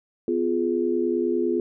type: chord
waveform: sine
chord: F diminished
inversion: second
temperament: just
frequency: 251.4 / 349.2 / 419.1 Hz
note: Cb4 / F4 / Ab4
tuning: +31 / 0 / +16 cents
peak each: -27 / -23 / -26 dBFS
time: 0.28-1.6 s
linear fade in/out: 2 ms
effects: none